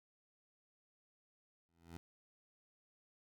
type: tone with exponential growth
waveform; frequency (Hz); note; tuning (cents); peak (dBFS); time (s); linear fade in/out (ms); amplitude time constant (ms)
15% pulse; 84.1; E2; +35; -39; 1.69-1.97; 0; 60
effects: none